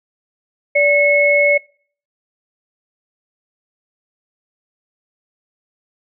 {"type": "tone pair together", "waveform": "sine", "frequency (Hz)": [580, 2188], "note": ["D5", "C#7"], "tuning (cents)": [-22, -23], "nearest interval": "octave + major seventh", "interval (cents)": 2299, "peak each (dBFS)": -13, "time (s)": [0.75, 1.58], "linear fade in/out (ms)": 10, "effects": ["noise-tail reverb RT60 0.5 s tail -24 dB re dry"]}